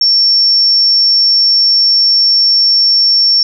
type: tone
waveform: sine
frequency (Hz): 5450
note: F8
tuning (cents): -43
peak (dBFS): -6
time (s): 0.01-3.43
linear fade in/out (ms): 2
effects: none